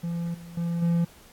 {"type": "tone with level steps", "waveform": "triangle", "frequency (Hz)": 170, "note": "F3", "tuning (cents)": -46, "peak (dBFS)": [-25, -38, -23, -18], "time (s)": [0.03, 1.05], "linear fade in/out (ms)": 10, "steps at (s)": [0.34, 0.57, 0.82], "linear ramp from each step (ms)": 5, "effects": ["pink hiss -53 dBFS RMS until 1.32 s", "AAC 64 kbps"]}